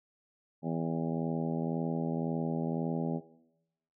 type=harmonic tone with a mistuned harmonic; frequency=81.9 Hz; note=E2; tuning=11 cents flat; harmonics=2 / 3 / 4 / 5 / 6 / 7 / 8 / 9 / 10; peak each=-34 / -35 / -41 / -42 / -46 / -42 / -45 / -49 / -44 dBFS; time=0.62-3.21 s; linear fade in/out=50 ms; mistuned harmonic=10; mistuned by=-21 cents; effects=noise-tail reverb RT60 0.9 s tail -18 dB re dry